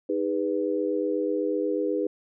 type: chord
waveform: sine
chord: G# minor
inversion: second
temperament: equal with one note detuned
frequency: 311.1 / 405.8 / 493.9 Hz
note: D#4 / G#4 / B4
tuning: 0 / -40 / 0 cents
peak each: -28 dBFS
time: 0.09-2.07 s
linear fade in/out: 5 ms
effects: none